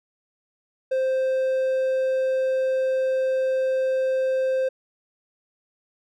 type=tone; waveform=triangle; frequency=523.3 Hz; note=C5; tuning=in tune; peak=-18 dBFS; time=0.91-4.69 s; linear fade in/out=10 ms; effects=none